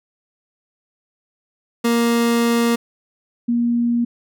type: tone pair in turn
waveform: 30% pulse / sine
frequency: 234.2 / 237.2 Hz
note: A#3 / A#3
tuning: +8 / +30 cents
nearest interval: unison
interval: 22 cents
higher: second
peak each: -12 / -15 dBFS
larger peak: first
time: 1.84-2.76 / 3.48-4.05 s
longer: first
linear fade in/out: 10 ms
effects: none